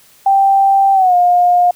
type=tone with pitch glide; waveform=sine; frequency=784 to 710.7 Hz; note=G5 to F5; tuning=0 to +30 cents; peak=-7 dBFS; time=0.26-1.71 s; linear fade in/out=5 ms; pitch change=-170 cents; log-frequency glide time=0.93-1.15 s; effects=white hiss -47 dBFS RMS until 1.75 s